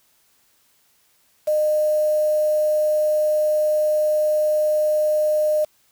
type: tone with quantisation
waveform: sine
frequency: 610 Hz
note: D#5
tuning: 34 cents flat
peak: -16 dBFS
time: 1.47-5.65 s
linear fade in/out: 10 ms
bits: 6
effects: white hiss -61 dBFS RMS until 5.91 s